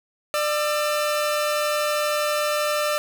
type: tone pair together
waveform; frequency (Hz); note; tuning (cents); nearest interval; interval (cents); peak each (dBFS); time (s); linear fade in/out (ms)
sawtooth; 596.5 / 1339; D5 / E6; +27 / +27; octave + major second; 1400; -18 / -24; 0.34-2.98; 0
effects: none